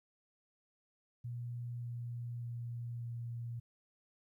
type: tone with pitch steps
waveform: sine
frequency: 120.3 / 119.54 / 118.78 / 118.03 Hz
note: B2 / A#2 / A#2 / A#2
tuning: -45 / +44 / +33 / +22 cents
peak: -39 dBFS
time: 1.24-3.6 s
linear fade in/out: 10 ms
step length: 590 ms
effects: 13-bit